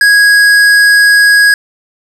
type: tone with hard clipping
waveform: sine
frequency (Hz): 1655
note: G#6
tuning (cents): -6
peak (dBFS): -5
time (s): 0.01-1.54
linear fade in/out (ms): 2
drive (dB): 12
effects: none